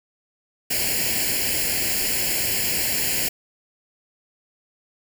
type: noise with comb filter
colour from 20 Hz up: white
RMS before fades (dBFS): -23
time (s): 0.7-3.29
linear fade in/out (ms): 10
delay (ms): 0.41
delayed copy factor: +0.85
effects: none